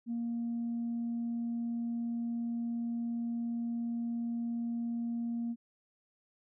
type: tone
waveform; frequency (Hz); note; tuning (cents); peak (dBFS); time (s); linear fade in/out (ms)
sine; 234.3; A#3; +9; -31; 0.06-5.56; 50
effects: tanh soft clip ceiling -29 dBFS